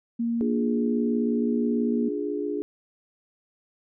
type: tone with pitch glide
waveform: sine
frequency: 233.1 to 235.8 Hz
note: A#3 to A#3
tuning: 0 to +20 cents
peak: -23 dBFS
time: 0.19-2.09 s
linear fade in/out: 10 ms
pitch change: +20 cents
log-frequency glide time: 0.37-1.69 s
type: chord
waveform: sine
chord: D diminished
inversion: none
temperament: equal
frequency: 293.7 / 349.2 / 415.3 Hz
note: D4 / F4 / Ab4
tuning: 0 / 0 / 0 cents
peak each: -30 / -33 / -29 dBFS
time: 0.41-2.62 s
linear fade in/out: 0 ms
effects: none